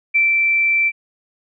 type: tone with ADSR envelope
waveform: sine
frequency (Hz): 2338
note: D7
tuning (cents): -8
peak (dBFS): -11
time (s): 0.14-0.92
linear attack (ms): 17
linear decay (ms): 160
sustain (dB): -2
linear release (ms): 47
effects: none